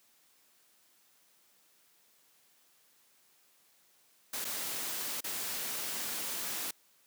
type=noise with dropouts; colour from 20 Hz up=white; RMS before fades=-37 dBFS; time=4.33-6.71 s; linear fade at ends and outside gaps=5 ms; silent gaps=4.446-4.45 / 5.207-5.241 s; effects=white hiss -67 dBFS RMS until 7.06 s + high-pass 150 Hz 12 dB/octave